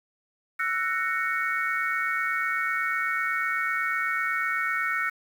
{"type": "chord", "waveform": "sine", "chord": "F# dominant seventh", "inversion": "third", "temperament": "just", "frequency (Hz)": [1332, 1480, 1850, 2220], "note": ["E6", "F#6", "A#6", "C#7"], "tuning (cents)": [18, 0, -14, 2], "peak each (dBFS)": -30, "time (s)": [0.59, 5.1], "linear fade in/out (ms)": 10, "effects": ["8-bit"]}